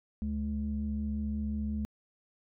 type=tone pair together; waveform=sine; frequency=72.8 / 212.8 Hz; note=D2 / G#3; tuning=-15 / +42 cents; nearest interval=octave + perfect fifth; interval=1857 cents; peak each=-33 / -32 dBFS; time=0.22-1.85 s; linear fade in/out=0 ms; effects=tanh soft clip ceiling -24 dBFS

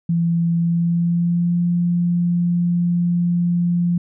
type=tone with pitch glide; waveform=sine; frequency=168.8 to 173.85 Hz; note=E3 to F3; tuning=+41 to -8 cents; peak=-15 dBFS; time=0.09-3.98 s; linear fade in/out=5 ms; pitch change=+51 cents; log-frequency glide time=0.58-1.61 s; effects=none

